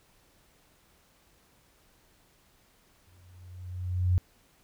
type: tone with exponential growth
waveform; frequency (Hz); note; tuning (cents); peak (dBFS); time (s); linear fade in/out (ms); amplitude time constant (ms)
sine; 90.5; F#2; -38; -19; 3.07-4.18; 0; 240
effects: pink hiss -64 dBFS RMS until 4.63 s